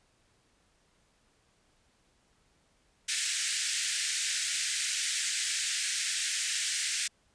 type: band-pass noise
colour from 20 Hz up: white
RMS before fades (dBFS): -32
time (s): 3.08-7.08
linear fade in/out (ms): 10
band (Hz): 1600 to 9100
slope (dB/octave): 48
effects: pink hiss -69 dBFS RMS until 7.34 s + resampled to 22050 Hz